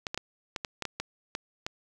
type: clicks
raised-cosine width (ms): 0.2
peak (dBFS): -15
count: 10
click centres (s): 0.068 / 0.145 / 0.176 / 0.562 / 0.648 / 0.823 / 0.853 / 1 / 1.351 / 1.665
effects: 8-bit